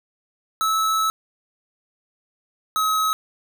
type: tone pair in turn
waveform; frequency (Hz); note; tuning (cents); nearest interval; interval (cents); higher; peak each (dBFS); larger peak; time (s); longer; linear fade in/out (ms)
square; 1303 / 1279.1; E6 / D#6; -20 / +47; unison; 33; first; -19; neither; 0.61-1.1 / 2.76-3.13; first; 0
effects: none